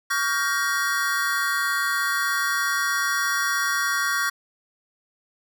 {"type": "chord", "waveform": "square", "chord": "G half-diminished seventh", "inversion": "second", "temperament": "just", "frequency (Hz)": [1128.9, 1411.2, 1568, 1881.6], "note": ["Db6", "F6", "G6", "Bb6"], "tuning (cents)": [31, 18, 0, 16], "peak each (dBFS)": -28, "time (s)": [0.1, 4.3], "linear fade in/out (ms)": 10, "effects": []}